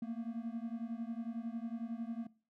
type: beating tone pair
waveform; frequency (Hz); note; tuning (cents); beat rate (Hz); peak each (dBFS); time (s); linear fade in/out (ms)
triangle; 226.1 / 237.1; A3 / A#3; +47 / +30; 11; -38 / -40; 0.02-2.27; 5
effects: noise-tail reverb RT60 0.4 s tail -20 dB re dry